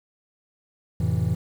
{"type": "chord", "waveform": "triangle", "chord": "F major seventh", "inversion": "none", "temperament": "just", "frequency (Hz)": [87.31, 109.13, 130.96, 163.7], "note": ["F2", "A2", "C3", "E3"], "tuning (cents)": [0, -14, 2, -12], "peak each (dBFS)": [-24, -22, -26, -23], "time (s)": [1, 1.35], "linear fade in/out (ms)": 5, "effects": ["tanh soft clip ceiling -13 dBFS", "8-bit"]}